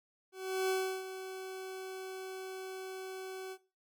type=tone with ADSR envelope; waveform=40% pulse; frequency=377.9 Hz; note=F#4; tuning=37 cents sharp; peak=-28 dBFS; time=0.32-3.58 s; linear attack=370 ms; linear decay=340 ms; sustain=-12 dB; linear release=60 ms; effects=noise-tail reverb RT60 0.3 s tail -17 dB re dry

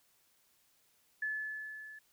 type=tone with level ramp; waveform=sine; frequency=1727 Hz; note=A6; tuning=33 cents flat; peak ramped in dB=-32 to -48 dBFS; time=1.22-1.99 s; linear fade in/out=5 ms; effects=white hiss -71 dBFS RMS until 2.12 s

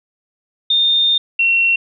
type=tone pair in turn; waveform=sine; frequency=3637 / 2725 Hz; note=A#7 / F7; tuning=-43 / -43 cents; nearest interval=perfect fourth; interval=500 cents; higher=first; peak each=-11 / -11 dBFS; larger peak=neither; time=0.7-1.18 / 1.39-1.76 s; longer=first; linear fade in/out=5 ms; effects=none

